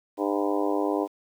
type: harmonic tone with a mistuned harmonic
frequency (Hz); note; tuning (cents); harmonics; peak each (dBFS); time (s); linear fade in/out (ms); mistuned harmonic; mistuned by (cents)
101.1; G#2; -46; 3 / 4 / 5 / 6 / 7 / 8 / 9 / 10; -27 / -29 / -31 / -33 / -34 / -35 / -36 / -37; 0.17-1.08; 50; 9; +61
effects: 9-bit